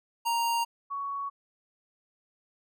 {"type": "tone pair in turn", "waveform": ["square", "sine"], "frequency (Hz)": [932.3, 1118.3], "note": ["A#5", "C#6"], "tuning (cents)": [0, 15], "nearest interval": "minor third", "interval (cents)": 315, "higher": "second", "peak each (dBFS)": [-26, -31], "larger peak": "first", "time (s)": [[0.25, 0.65], [0.9, 1.3]], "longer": "neither", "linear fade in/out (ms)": 20, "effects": []}